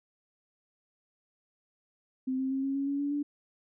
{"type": "tone with pitch steps", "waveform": "sine", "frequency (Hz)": [260, 264.1, 268.2, 272.5, 276.7, 281.1, 285.5, 290], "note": ["C4", "C4", "C4", "C#4", "C#4", "C#4", "D4", "D4"], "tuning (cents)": [-11, 16, 43, -29, -3, 24, -49, -22], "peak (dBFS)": -28, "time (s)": [2.27, 3.23], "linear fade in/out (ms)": 10, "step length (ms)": 120, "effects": []}